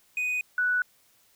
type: tone pair in turn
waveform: triangle / sine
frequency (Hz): 2489 / 1480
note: D#7 / F#6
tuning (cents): 0 / 0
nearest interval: major sixth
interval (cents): 900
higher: first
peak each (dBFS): -24 / -22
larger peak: second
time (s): 0.17-0.41 / 0.58-0.82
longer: neither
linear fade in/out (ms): 2
effects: white hiss -63 dBFS RMS until 1.35 s